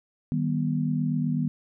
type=chord; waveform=sine; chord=Eb augmented; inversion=none; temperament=just; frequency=155.56 / 194.45 / 243.1 Hz; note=Eb3 / G3 / B3; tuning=0 / -14 / -27 cents; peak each=-26 / -31 / -27 dBFS; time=0.32-1.48 s; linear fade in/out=0 ms; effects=none